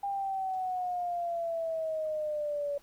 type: exponential sweep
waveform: sine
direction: down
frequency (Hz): 803 to 569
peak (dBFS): -30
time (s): 0.03-2.78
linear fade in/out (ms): 5
effects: pink hiss -63 dBFS RMS until 2.82 s + Opus 24 kbps